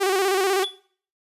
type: tone with vibrato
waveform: sawtooth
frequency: 383.6 Hz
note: G4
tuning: 37 cents flat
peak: -15 dBFS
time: 0-0.65 s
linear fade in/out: 20 ms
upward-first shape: square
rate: 16 Hz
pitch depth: 58 cents each way
type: tone with exponential decay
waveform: triangle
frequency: 3431 Hz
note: A7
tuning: 44 cents flat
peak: -20 dBFS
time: 0.64-0.79 s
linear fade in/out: 1 ms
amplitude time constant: 31 ms
effects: noise-tail reverb RT60 0.5 s tail -20 dB re dry + resampled to 32000 Hz